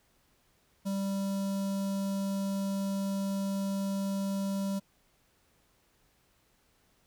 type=tone with notch filter; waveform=square; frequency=196 Hz; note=G3; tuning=in tune; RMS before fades=-32 dBFS; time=0.85-4.8 s; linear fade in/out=20 ms; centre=2000 Hz; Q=0.62; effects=pink hiss -69 dBFS RMS until 7.06 s